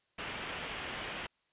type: low-pass noise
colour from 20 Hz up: white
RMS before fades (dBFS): -41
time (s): 0.18-1.27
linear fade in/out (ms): 10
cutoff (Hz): 3300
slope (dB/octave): 48
effects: white hiss -75 dBFS RMS until 1.52 s + resampled to 8000 Hz